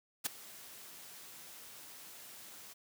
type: noise with ADSR envelope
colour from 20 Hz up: white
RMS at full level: -32 dBFS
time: 0.24-2.74 s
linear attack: 22 ms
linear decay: 10 ms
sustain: -20 dB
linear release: 17 ms
effects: high-pass 100 Hz 12 dB/octave